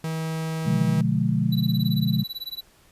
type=tone; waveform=45% pulse; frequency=160.5 Hz; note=E3; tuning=46 cents flat; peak=-26 dBFS; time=0.04-1.01 s; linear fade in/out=2 ms
type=chord; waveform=sine; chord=B diminished seventh; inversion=none; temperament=just; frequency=123.47 / 148.16 / 177.8 / 213.4 Hz; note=B2 / D3 / F3 / Ab3; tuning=0 / +16 / +31 / +47 cents; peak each=-25 dBFS; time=0.65-2.24 s; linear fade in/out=20 ms
type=tone with tremolo; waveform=square; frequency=3951 Hz; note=B7; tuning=in tune; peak=-29 dBFS; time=1.52-2.61 s; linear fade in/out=5 ms; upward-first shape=sine; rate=18 Hz; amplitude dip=100%
effects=pink hiss -57 dBFS RMS until 2.91 s + resampled to 32000 Hz